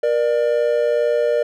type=tone pair together; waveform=triangle; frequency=473.4 / 595.6 Hz; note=A#4 / D5; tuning=+27 / +24 cents; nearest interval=major third; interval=397 cents; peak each=-16 dBFS; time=0.03-1.43 s; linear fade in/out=5 ms; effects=none